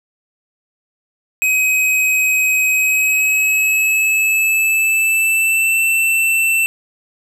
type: tone with pitch glide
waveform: square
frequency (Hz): 2529 to 2675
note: D#7 to E7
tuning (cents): +28 to +25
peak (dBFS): -13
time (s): 1.42-6.66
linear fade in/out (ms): 0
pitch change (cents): +97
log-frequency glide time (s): 2.71-5.82
effects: none